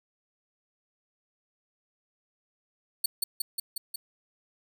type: tone with echo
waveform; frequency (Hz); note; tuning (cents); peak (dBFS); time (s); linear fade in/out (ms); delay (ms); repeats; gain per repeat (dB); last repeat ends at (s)
10% pulse; 4435; C#8; 0; -16; 3.04-3.06; 5; 180; 5; -2; 3.96
effects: none